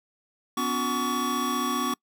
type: tone cluster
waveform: square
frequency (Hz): 249 / 284.2 / 356.5 / 1130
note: B3 / C#4 / F4 / C#6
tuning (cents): +14 / +43 / +36 / +33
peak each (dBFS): -31 / -34 / -36 / -28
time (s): 0.57-1.94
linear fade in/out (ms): 5
effects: noise-tail reverb RT60 0.1 s tail -26 dB re dry